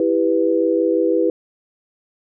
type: chord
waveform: sine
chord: E minor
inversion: none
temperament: just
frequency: 329.6 / 395.6 / 494.4 Hz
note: E4 / G4 / B4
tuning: 0 / +16 / +2 cents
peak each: -18 / -20 / -18 dBFS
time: 0-1.3 s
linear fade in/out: 2 ms
effects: none